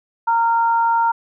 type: tone pair together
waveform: sine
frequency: 923 / 1385.2 Hz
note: A#5 / F6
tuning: -17 / -15 cents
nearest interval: perfect fifth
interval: 702 cents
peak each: -14 / -23 dBFS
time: 0.27-1.12 s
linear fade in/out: 10 ms
effects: none